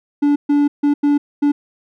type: tone bursts at uneven times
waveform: triangle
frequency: 289.3 Hz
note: D4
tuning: 26 cents flat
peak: -9 dBFS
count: 5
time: 0.22-0.36 / 0.49-0.68 / 0.83-0.94 / 1.03-1.18 / 1.42-1.52 s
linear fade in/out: 10 ms
effects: none